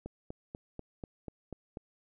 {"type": "click train", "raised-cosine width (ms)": 2, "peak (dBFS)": -27, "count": 8, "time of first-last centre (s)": [0.06, 1.771], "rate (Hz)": 4.09, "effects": []}